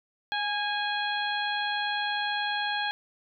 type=harmonic tone with a mistuned harmonic; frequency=830.6 Hz; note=G#5; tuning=in tune; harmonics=1 / 2 / 3 / 4 / 5; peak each=-31 / -31 / -38 / -34 / -38 dBFS; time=0.32-2.91 s; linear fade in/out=0 ms; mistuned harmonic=2; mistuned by=-24 cents; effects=none